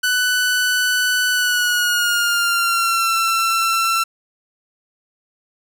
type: tone with pitch glide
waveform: sawtooth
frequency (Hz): 1493 to 1345.6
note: F#6 to E6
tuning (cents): +15 to +35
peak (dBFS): -12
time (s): 0.03-4.04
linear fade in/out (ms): 10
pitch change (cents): -180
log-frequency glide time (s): 1.31-3.1
effects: none